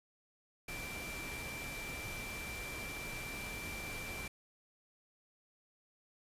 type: tone in noise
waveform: sine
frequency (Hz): 2349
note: D7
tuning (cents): 0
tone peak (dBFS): -44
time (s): 0.68-4.28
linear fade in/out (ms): 5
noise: pink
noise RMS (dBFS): -45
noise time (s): 0.68-4.28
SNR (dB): -2
effects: resampled to 32000 Hz